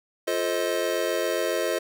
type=chord; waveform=square; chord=F dominant seventh; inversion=none; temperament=just; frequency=349.2 / 436.5 / 523.8 / 628.6 Hz; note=F4 / A4 / C5 / Eb5; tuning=0 / -14 / +2 / +18 cents; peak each=-31 / -31 / -30 / -29 dBFS; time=0.27-1.79 s; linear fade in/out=10 ms; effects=none